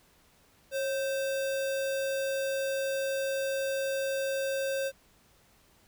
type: tone with sample-and-hold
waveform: sine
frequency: 544 Hz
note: C#5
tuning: 33 cents flat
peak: -28 dBFS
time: 0.71-4.92 s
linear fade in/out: 50 ms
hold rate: 2100 Hz
effects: pink hiss -63 dBFS RMS until 5.87 s